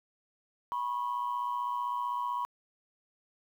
sine tone pair together, 975.3 / 1091 Hz, B5 / C#6, -22 / -28 cents, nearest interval major second, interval 194 cents, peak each -31 / -34 dBFS, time 0.72-2.45 s, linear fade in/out 0 ms, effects tanh soft clip ceiling -25 dBFS + 10-bit

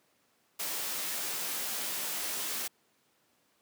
white noise with comb filter, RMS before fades -35 dBFS, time 0.59-2.68 s, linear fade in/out 10 ms, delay 15 ms, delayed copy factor -0.5, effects pink hiss -70 dBFS RMS until 3.61 s + high-pass 200 Hz 12 dB/octave

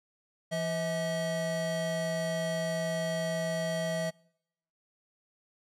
square tone pair together, 169.13 / 643 Hz, E3 / E5, +45 / -43 cents, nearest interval octave + major seventh, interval 2312 cents, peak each -35 / -32 dBFS, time 0.51-4.11 s, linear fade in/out 20 ms, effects noise-tail reverb RT60 0.8 s tail -26 dB re dry + low-pass 10000 Hz 12 dB/octave

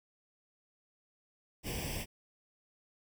pink noise with comb filter, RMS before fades -38 dBFS, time 1.63-2.06 s, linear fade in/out 50 ms, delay 0.37 ms, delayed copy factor +0.85, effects none

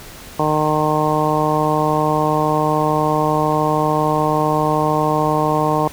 harmonic tone, 153 Hz, D#3, 29 cents flat, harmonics 1 / 2 / 3 / 4 / 5 / 6 / 7, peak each -22 / -22 / -22 / -22 / -22 / -22 / -22 dBFS, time 0.39-5.88 s, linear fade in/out 5 ms, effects pink hiss -37 dBFS RMS until 5.92 s

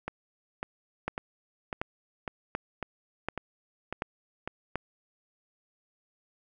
two click trains, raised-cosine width 0.5 ms, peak -18 / -15 dBFS, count 9 / 6, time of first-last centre 0.08-4.476 / 1.08-4.756 s, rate 1.82 / 1.36 Hz, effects none

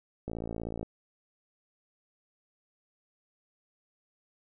click train, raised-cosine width 2 ms, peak -23 dBFS, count 32, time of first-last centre 0.28-0.83 s, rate 56.4 Hz, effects none

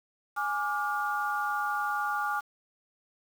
sine chord, D diminished, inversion second, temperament equal with one note detuned, 830.6 / 1174.7 / 1421.3 Hz, Ab5 / D6 / F6, 0 / 0 / +30 cents, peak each -32 dBFS, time 0.36-2.41 s, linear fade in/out 20 ms, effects 8-bit

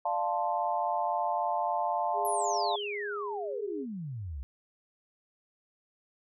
sine chord, D minor seventh, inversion none, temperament equal with one note detuned, 594.8 / 698.5 / 880 / 1046.5 Hz, D5 / F5 / A5 / C6, +22 / 0 / 0 / 0 cents, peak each -36 / -31 / -31 / -36 dBFS, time 0.05-2.76 s, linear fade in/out 5 ms
sine tone, 410.5 Hz, G#4, 20 cents flat, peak -35 dBFS, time 2.13-3.86 s, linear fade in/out 50 ms
sine exponential sweep, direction down, 11670 to 61.74 Hz, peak -35 dBFS, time 2.25-4.43 s, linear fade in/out 0 ms
effects none

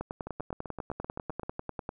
two click trains, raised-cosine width 1 ms, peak -24 / -20 dBFS, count 10 / 20, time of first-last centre 0.27-1.433 / 0.01-1.891 s, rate 7.74 / 10.1 Hz, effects none

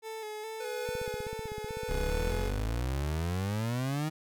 30% pulse tone with vibrato, 434.3 Hz, A4, 23 cents flat, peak -35 dBFS, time 0.02-2.52 s, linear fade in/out 50 ms, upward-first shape square, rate 2.4 Hz, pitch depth 32 cents each way
square tone with tremolo, 493.9 Hz, B4, in tune, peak -35 dBFS, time 0.6-2.82 s, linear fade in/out 5 ms, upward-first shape sine, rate 0.82 Hz, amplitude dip 85%
click train, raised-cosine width 5 ms, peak -29 dBFS, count 29, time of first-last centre 0.89-2.651 s, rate 15.9 Hz
30% pulse exponential sweep, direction up, 30.77 to 158.6 Hz, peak -27 dBFS, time 1.88-4.1 s, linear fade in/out 20 ms
effects none

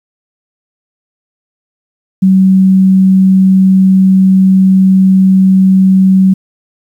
sine tone, 189.6 Hz, F#3, 43 cents sharp, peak -3 dBFS, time 2.22-6.34 s, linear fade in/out 10 ms, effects 7-bit

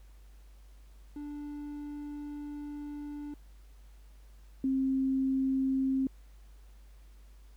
triangle / sine tone pair in turn, 292.7 / 265.9 Hz, D4 / C4, -6 / +28 cents, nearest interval major second, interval 166 cents, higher first, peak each -36 / -26 dBFS, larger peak second, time 1.16-3.34 / 4.64-6.07 s, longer first, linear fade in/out 2 ms, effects added 50 Hz sine -51 dBFS peak until 7.56 s + pink hiss -67 dBFS RMS until 7.56 s

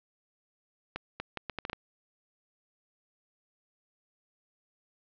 accelerating click train, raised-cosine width 0.3 ms, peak -18 dBFS, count 8, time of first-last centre 0.96-1.731 s, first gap 240 ms, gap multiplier 0.72, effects low-pass 4000 Hz 12 dB/octave

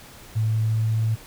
sine tone with pitch glide, 110 to 111.21 Hz, A2 to A2, 0 to +19 cents, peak -19 dBFS, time 0.35-1.16 s, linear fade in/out 20 ms, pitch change +19 cents, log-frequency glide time 0.46-0.99 s, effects pink hiss -45 dBFS RMS until 1.26 s

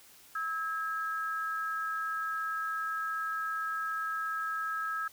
sine tone pair together, 1297.7 / 1635 Hz, E6 / G#6, -28 / -28 cents, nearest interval major third, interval 400 cents, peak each -33 / -36 dBFS, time 0.35-5.08 s, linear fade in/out 5 ms, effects white hiss -57 dBFS RMS until 5.12 s

